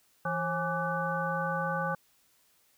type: harmonic tone with a mistuned harmonic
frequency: 166.6 Hz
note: E3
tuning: 19 cents sharp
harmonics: 1 / 3 / 5 / 7 / 9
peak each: -35 / -35 / -35 / -35 / -35 dBFS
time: 0.25-1.95 s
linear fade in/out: 5 ms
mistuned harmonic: 3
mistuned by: +130 cents
effects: white hiss -67 dBFS RMS until 2.77 s